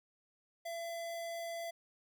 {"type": "tone", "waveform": "square", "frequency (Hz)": 674, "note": "E5", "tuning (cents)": 38, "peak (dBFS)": -40, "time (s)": [0.65, 1.71], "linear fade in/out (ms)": 10, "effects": []}